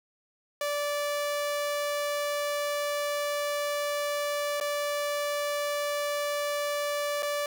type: tone with dropouts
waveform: sawtooth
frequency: 582 Hz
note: D5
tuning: 16 cents flat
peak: -24 dBFS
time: 0.61-7.46 s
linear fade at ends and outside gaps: 2 ms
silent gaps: 4.601-4.61 / 7.224-7.229 s
effects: none